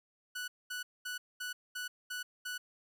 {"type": "tone bursts", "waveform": "sawtooth", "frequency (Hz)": 1480, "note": "F#6", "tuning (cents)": 0, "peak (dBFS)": -34, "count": 7, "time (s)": [0.35, 2.58], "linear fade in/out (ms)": 10, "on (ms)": 130, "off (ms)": 220, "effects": []}